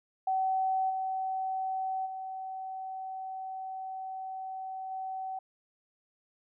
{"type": "tone with level steps", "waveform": "sine", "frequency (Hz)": 760, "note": "F#5", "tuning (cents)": 46, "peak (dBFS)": [-26, -30, -36, -34], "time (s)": [0.27, 5.39], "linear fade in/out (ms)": 5, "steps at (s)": [0.89, 2.05, 4.9], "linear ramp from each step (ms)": 20, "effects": []}